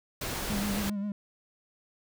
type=noise; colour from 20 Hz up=pink; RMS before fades=-34 dBFS; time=0.21-0.9 s; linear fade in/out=5 ms
type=tone with vibrato; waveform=triangle; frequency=203 Hz; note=G#3; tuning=39 cents flat; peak=-28 dBFS; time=0.5-1.12 s; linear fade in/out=2 ms; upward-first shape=sine; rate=7.6 Hz; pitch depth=49 cents each way
effects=none